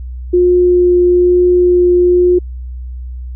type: tone with vibrato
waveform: sine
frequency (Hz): 356.3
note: F4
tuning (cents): +35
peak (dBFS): -6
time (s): 0.33-2.39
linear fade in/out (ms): 10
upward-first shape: triangle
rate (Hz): 1.1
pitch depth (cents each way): 8
effects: added 62 Hz sine -22 dBFS peak until 3.35 s